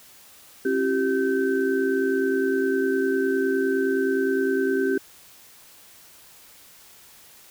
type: tone cluster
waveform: sine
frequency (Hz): 268.7 / 338.6 / 388.3 / 1541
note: C4 / E4 / G4 / G6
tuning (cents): +46 / +46 / -16 / -30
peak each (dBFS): -25 / -31 / -22 / -30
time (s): 0.65-4.98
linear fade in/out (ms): 5
effects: white hiss -50 dBFS RMS until 7.5 s